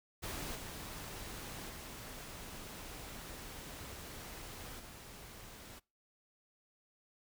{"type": "noise with level steps", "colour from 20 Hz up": "pink", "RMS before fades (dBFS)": [-42, -46, -48, -52], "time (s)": [0.22, 5.8], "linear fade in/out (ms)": 20, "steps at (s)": [0.55, 1.69, 4.79], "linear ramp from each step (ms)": 10, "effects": ["noise-tail reverb RT60 0.3 s tail -25 dB re dry"]}